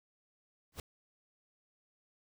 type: noise with exponential growth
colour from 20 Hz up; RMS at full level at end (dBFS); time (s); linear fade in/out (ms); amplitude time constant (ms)
pink; -38; 0.72-0.8; 2; 16
effects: none